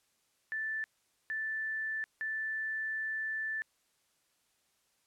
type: tone bursts at uneven times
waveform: sine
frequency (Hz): 1760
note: A6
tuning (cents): 0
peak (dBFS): -33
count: 3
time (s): 0.52-0.84 / 1.3-2.04 / 2.21-3.62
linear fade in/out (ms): 0
effects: white hiss -74 dBFS RMS until 5.06 s + low-pass 11000 Hz 12 dB/octave